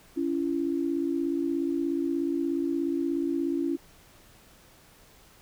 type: tone pair together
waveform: sine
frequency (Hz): 280.7 / 337.5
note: C#4 / E4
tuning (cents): +22 / +41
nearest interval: minor third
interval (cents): 319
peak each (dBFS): -28 / -28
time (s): 0.16-3.77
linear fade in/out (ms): 20
effects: pink hiss -56 dBFS RMS until 5.41 s